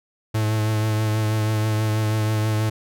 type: tone with vibrato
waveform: 45% pulse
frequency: 108.4 Hz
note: A2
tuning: 25 cents flat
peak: -19 dBFS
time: 0.34-2.7 s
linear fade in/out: 10 ms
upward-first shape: triangle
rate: 6.2 Hz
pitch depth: 30 cents each way
effects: none